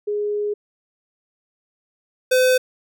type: tone pair in turn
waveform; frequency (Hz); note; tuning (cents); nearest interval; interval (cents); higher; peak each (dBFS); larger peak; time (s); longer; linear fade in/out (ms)
sine / square; 415.3 / 509.8; G#4 / C5; 0 / -45; major third; 355; second; -20 / -14; second; 0.07-0.54 / 2.31-2.58; first; 10
effects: none